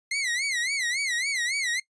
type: tone with vibrato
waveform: sawtooth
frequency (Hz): 2064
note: C7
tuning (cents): -24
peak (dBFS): -22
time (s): 0.11-1.8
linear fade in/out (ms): 5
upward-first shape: sine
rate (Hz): 3.6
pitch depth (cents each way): 170
effects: noise-tail reverb RT60 0.1 s tail -20 dB re dry + resampled to 22050 Hz